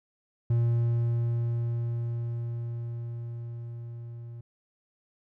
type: tone with level ramp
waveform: triangle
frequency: 117.7 Hz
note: A#2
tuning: 17 cents sharp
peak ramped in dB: -19 to -37 dBFS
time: 0.5-4.41 s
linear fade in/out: 5 ms
effects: none